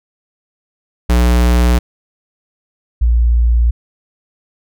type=tone pair in turn; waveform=square / sine; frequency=60.3 / 58.55 Hz; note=B1 / A#1; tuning=-41 / +8 cents; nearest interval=minor second; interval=51 cents; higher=first; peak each=-9 / -8 dBFS; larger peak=second; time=1.09-1.79 / 3.01-3.71 s; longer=neither; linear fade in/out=10 ms; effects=none